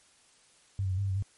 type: tone with pitch steps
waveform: sine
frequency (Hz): 97.9 / 94.8 / 92.5 / 99.4 / 98 / 94.6 / 99.8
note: G2 / F#2 / F#2 / G2 / G2 / F#2 / G2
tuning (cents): -2 / +43 / 0 / +25 / 0 / +39 / +32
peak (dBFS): -27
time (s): 0.79-1.224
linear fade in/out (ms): 0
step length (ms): 62
effects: white hiss -62 dBFS RMS until 1.37 s + MP3 48 kbps